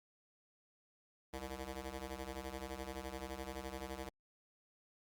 10% pulse ring-modulated tone, 132.1 Hz, C3, 17 cents sharp, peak -32 dBFS, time 1.33-4.09 s, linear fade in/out 5 ms, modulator 204 Hz, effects Opus 48 kbps

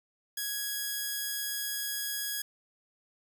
5% pulse tone, 1661.2 Hz, G#6, in tune, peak -21 dBFS, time 0.37-2.42 s, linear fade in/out 5 ms, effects none

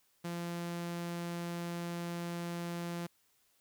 sawtooth tone, 171.9 Hz, F3, 27 cents flat, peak -33 dBFS, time 0.24-3.07 s, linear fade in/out 10 ms, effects white hiss -72 dBFS RMS until 3.6 s

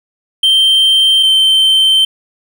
triangle tone pair in turn, 3136 / 3109 Hz, G7 / G7, 0 / -15 cents, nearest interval unison, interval 15 cents, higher first, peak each -5 dBFS, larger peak neither, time 0.43-1.23 / 1.23-2.05 s, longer second, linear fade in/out 5 ms, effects none

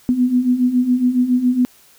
sine beating tone pair, 244.3 / 251.5 Hz, B3 / B3, -19 / +32 cents, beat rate 7.2 Hz, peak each -19 / -14 dBFS, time 0.09-1.65 s, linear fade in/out 0 ms, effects white hiss -50 dBFS RMS until 1.98 s

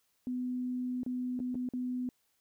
sine tone with dropouts, 250.4 Hz, B3, 24 cents sharp, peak -32 dBFS, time 0.27-2.09 s, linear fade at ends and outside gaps 1 ms, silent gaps 1.033-1.063 / 1.392-1.401 / 1.545-1.553 / 1.689-1.736 s, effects white hiss -75 dBFS RMS until 2.4 s

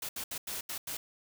white noise bursts at uneven times, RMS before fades -38 dBFS, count 6, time 0.02-0.09 / 0.16-0.24 / 0.31-0.38 / 0.47-0.61 / 0.69-0.78 / 0.87-0.97 s, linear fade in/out 5 ms, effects none

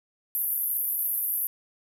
white band-pass noise, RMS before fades -28 dBFS, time 0.35-1.47 s, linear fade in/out 0 ms, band 11000 to 14000 Hz, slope 96 dB/octave, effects none

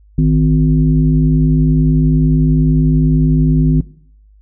sine tone with frequency modulation, 155.56 Hz, D#3, in tune, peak -8 dBFS, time 0.18-3.81 s, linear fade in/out 5 ms, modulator 100 Hz, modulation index 1, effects noise-tail reverb RT60 0.6 s tail -19 dB re dry + added 51 Hz sine -43 dBFS peak until 4.41 s

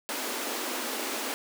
pink high-pass noise, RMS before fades -33 dBFS, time 0.09-1.34 s, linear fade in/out 0 ms, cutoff 230 Hz, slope 96 dB/octave, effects none

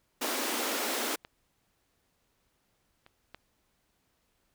pink high-pass noise, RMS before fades -32 dBFS, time 0.21-1.16 s, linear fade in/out 10 ms, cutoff 230 Hz, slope 96 dB/octave
clicks, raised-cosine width 0.3 ms, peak -28 / -37 / -27 dBFS, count 3, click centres 1.249 / 3.064 / 3.346 s
effects pink hiss -74 dBFS RMS until 4.54 s

